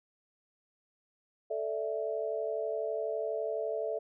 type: chord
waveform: sine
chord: A suspended fourth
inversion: none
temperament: equal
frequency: 440 / 587.3 / 659.3 Hz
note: A4 / D5 / E5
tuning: 0 / 0 / 0 cents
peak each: -35 / -37 / -35 dBFS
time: 1.5-3.99 s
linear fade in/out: 10 ms
effects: none